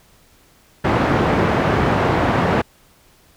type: band-pass noise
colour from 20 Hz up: pink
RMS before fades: -17 dBFS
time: 0.84-2.62 s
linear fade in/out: 10 ms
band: 100 to 1500 Hz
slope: 12 dB/octave
effects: pink hiss -53 dBFS RMS until 3.36 s